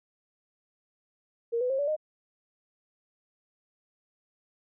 sine tone with pitch steps, 466.2 / 499.7 / 535.5 / 574 / 615.2 Hz, A#4 / B4 / C5 / D5 / D#5, 0 / +20 / +40 / -40 / -20 cents, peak -25 dBFS, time 1.52-1.965 s, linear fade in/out 20 ms, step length 89 ms, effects none

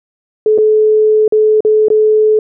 sine tone with dropouts, 430.6 Hz, A4, 37 cents flat, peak -6 dBFS, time 0.46-2.39 s, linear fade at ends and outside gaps 2 ms, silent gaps 0.578-0.584 / 1.279-1.323 / 1.606-1.649 / 1.884-1.902 s, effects none

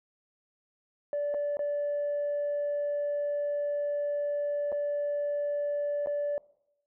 sine tone with dropouts, 581 Hz, D5, 19 cents flat, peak -26 dBFS, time 1.13-6.38 s, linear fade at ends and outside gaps 1 ms, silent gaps 1.341-1.345 / 1.57-1.592 / 4.719-4.725 / 6.061-6.071 s, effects noise-tail reverb RT60 0.8 s tail -21 dB re dry + tanh soft clip ceiling -25 dBFS

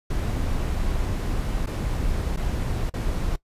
brown noise with dropouts, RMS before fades -25 dBFS, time 0.1-3.36 s, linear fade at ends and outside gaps 5 ms, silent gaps 1.661-1.67 / 2.363-2.371 / 2.898-2.938 s, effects noise-tail reverb RT60 0.1 s tail -19 dB re dry + resampled to 32000 Hz

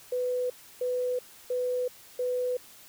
sine tone bursts, 498.3 Hz, B4, 15 cents sharp, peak -26 dBFS, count 4, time 0.12-2.57 s, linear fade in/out 5 ms, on 380 ms, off 310 ms, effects white hiss -52 dBFS RMS until 2.88 s

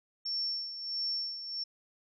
sine tone with tremolo, 5440 Hz, F8, 46 cents flat, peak -30 dBFS, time 0.25-1.64 s, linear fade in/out 10 ms, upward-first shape sine, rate 1.5 Hz, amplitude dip 65%, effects none

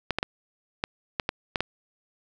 clicks, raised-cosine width 0.3 ms, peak -9 dBFS, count 8, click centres 0.107 / 0.186 / 0.229 / 0.839 / 1.198 / 1.291 / 1.558 / 1.606 s, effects none

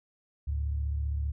sine tone pair together, 72.3 / 107.59 Hz, D2 / A2, -27 / -38 cents, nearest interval perfect fifth, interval 689 cents, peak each -28 / -38 dBFS, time 0.47-1.32 s, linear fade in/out 10 ms, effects none

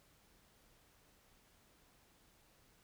silence, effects pink hiss -69 dBFS RMS until 2.83 s

